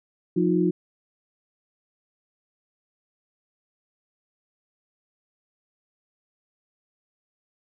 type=tone cluster; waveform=sine; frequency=178.2 / 313.2 / 356.5 Hz; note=F3 / D#4 / F4; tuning=+35 / +11 / +36 cents; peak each=-23 dBFS; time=0.36-0.71 s; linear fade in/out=10 ms; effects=none